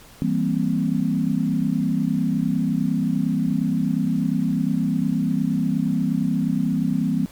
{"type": "chord", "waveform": "sine", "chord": "C dominant seventh", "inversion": "first", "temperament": "equal", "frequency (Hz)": [164.81, 196, 233.1, 261.6], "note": ["E3", "G3", "Bb3", "C4"], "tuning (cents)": [0, 0, 0, 0], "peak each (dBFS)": -24, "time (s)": [0.22, 7.26], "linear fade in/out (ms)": 0, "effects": ["pink hiss -47 dBFS RMS until 7.31 s", "MP3 96 kbps"]}